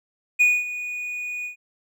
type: tone with ADSR envelope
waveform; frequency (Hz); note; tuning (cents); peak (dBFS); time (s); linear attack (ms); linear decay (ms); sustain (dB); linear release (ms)
triangle; 2464; D#7; -17; -11; 0.39-1.56; 20; 230; -15; 110
effects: none